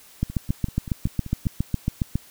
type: two click trains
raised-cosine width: 5 ms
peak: -9 / -21 dBFS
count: 15 / 7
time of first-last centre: 0.23-2.156 / 0.3-1.456 s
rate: 7.27 / 5.19 Hz
effects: white hiss -50 dBFS RMS until 2.3 s